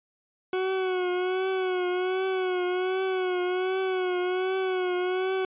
40% pulse tone with vibrato, 369.6 Hz, F#4, 2 cents flat, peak -24 dBFS, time 0.53-5.45 s, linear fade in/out 2 ms, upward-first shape triangle, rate 1.3 Hz, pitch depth 55 cents each way, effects resampled to 8000 Hz

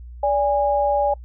sine tone pair together, 580 / 820.2 Hz, D5 / G#5, -22 / -22 cents, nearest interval tritone, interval 600 cents, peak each -19 dBFS, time 0.23-1.14 s, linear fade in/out 5 ms, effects noise-tail reverb RT60 0.1 s tail -25 dB re dry + added 60 Hz sine -35 dBFS peak until 1.24 s

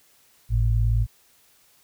sine tone pair together, 52.87 / 111.2 Hz, G#1 / A2, +32 / +19 cents, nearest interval octave + minor second, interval 1287 cents, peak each -20 / -21 dBFS, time 0.49-1.07 s, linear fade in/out 50 ms, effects white hiss -59 dBFS RMS until 1.83 s

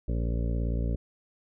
harmonic tone, 57.7 Hz, A#1, 17 cents flat, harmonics 1 / 2 / 3 / 4 / 5 / 7 / 8 / 9 / 10, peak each -27 / -33 / -37 / -39 / -41 / -44 / -45 / -46 / -47 dBFS, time 0.08-0.96 s, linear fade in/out 5 ms, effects none

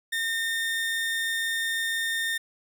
30% pulse tone, 1822 Hz, A#6, 40 cents flat, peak -23 dBFS, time 0.12-2.38 s, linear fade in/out 10 ms, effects none

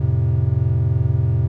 triangle chord, F major, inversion none, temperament equal, 87.31 / 110 / 130.81 Hz, F2 / A2 / C3, 0 / 0 / 0 cents, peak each -19 / -17 / -17 dBFS, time 0-1.48 s, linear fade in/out 10 ms, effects none

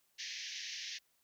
white band-pass noise, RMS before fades -44 dBFS, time 0.18-0.99 s, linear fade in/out 20 ms, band 1700 to 6300 Hz, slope 96 dB/octave, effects white hiss -75 dBFS RMS until 1.23 s

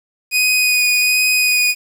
sawtooth tone with vibrato, 2486 Hz, D#7, 2 cents flat, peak -9 dBFS, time 0.31-1.75 s, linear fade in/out 50 ms, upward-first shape sine, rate 1.3 Hz, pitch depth 12 cents each way, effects 7-bit

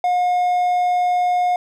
triangle tone, 718 Hz, F5, 48 cents sharp, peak -13 dBFS, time 0.04-1.56 s, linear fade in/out 2 ms, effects none

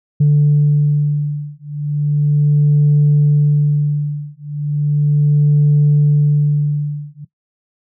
sine beating tone pair, 146.83 / 147.19 Hz, D3 / D3, 0 / +4 cents, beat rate 0.36 Hz, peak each -12 dBFS, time 0.2-7.25 s, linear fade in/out 10 ms, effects noise-tail reverb RT60 0.1 s tail -17 dB re dry + tanh soft clip ceiling -5 dBFS

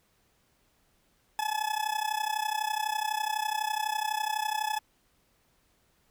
40% pulse tone with amplitude modulation, 857 Hz, A5, 46 cents flat, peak -24 dBFS, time 1.39-4.79 s, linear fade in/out 0 ms, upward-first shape sine, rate 32 Hz, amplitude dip 85%, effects pink hiss -69 dBFS RMS until 6.1 s

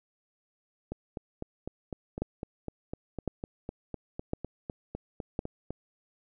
two click trains, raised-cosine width 2 ms, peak -16 / -22 dBFS, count 4 / 20, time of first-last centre 2.22-5.391 / 0.92-5.706 s, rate 0.946 / 3.97 Hz, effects none

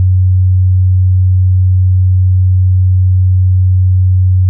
sine tone, 92.5 Hz, F#2, in tune, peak -5 dBFS, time 0-4.49 s, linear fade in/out 0 ms, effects none

